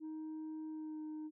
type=tone with pitch glide; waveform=sine; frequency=313.1 to 308.6 Hz; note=D#4 to D#4; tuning=+11 to -14 cents; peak=-39 dBFS; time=0-1.31 s; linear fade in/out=50 ms; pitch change=-25 cents; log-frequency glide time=0.69-1.01 s; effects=tanh soft clip ceiling -41 dBFS